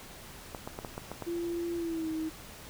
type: clicks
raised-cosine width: 1 ms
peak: -23 dBFS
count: 7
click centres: 0.548 / 0.675 / 0.789 / 0.848 / 0.979 / 1.116 / 1.223 s
type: tone with pitch glide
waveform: sine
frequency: 341.9 to 317.2 Hz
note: F4 to D#4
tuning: -37 to +33 cents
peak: -31 dBFS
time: 1.26-2.3 s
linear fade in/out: 20 ms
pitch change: -130 cents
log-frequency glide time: 1.76-2.09 s
effects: pink hiss -48 dBFS RMS until 2.69 s